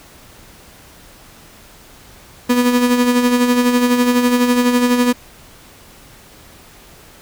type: tone with tremolo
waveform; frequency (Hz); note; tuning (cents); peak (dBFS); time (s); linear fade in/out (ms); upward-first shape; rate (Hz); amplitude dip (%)
35% pulse; 245.4; B3; -11; -8; 2.49-5.13; 10; sine; 12; 50
effects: pink hiss -43 dBFS RMS until 7.21 s